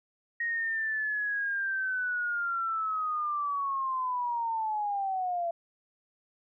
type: linear sweep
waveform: sine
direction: down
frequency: 1879 to 672 Hz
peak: -28 dBFS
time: 0.4-5.51 s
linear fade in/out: 5 ms
effects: none